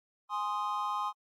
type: chord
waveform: triangle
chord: Ab major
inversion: none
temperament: equal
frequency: 830.6 / 1046.5 / 1244.5 Hz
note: Ab5 / C6 / Eb6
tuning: 0 / 0 / 0 cents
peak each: -35 / -32 / -34 dBFS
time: 0.29-1.13 s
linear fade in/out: 50 ms
effects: AAC 64 kbps